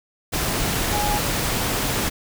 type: tone in noise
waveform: sine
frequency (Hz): 830.6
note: G#5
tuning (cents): 0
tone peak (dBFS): -23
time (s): 0.92-1.19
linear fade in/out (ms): 20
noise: pink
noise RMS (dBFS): -23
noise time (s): 0.32-2.1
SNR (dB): -3
effects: none